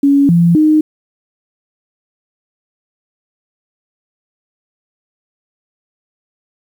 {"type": "tone with pitch steps", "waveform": "sine", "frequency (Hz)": [280.7, 170.5, 308.3], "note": ["C#4", "F3", "D#4"], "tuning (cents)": [22, -41, -16], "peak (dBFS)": -6, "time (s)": [0.03, 0.81], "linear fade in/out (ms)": 5, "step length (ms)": 260, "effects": ["7-bit"]}